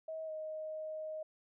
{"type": "tone with pitch glide", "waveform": "sine", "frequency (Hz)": [638, 624.5], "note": ["D#5", "D#5"], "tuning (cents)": [43, 6], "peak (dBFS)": -39, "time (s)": [0.08, 1.23], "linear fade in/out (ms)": 5, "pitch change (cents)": -37, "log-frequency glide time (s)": [0.26, 0.31], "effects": []}